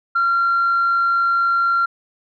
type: tone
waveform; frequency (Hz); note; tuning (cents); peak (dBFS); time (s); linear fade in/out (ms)
sine; 1376; F6; -26; -13; 0.15-1.86; 10
effects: tanh soft clip ceiling -11 dBFS